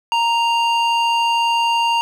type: tone with band-pass filter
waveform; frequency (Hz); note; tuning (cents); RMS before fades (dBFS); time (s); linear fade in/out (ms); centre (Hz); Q
square; 931; A#5; -2; -17; 0.12-2.01; 0; 1900; 2.2
effects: none